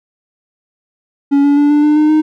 triangle tone with pitch steps, 281.4 / 285.8 / 290.3 / 294.9 / 299.5 / 304.2 / 309 Hz, C#4 / D4 / D4 / D4 / D4 / D#4 / D#4, +26 / -47 / -20 / +7 / +34 / -39 / -12 cents, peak -5 dBFS, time 1.31-2.22 s, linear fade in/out 20 ms, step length 130 ms, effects none

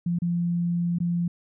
sine tone with dropouts, 172.7 Hz, F3, 19 cents flat, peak -22 dBFS, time 0.06-1.28 s, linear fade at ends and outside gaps 5 ms, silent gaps 0.188-0.219 / 0.986-1.002 s, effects none

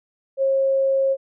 sine tone, 540 Hz, C#5, 45 cents flat, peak -16 dBFS, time 0.37-1.17 s, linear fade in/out 50 ms, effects none

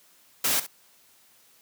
white noise with echo, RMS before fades -24 dBFS, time 0.44-0.6 s, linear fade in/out 5 ms, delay 67 ms, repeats 1, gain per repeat -14 dB, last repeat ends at 0.667 s, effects white hiss -59 dBFS RMS until 1.61 s + high-pass 100 Hz 12 dB/octave

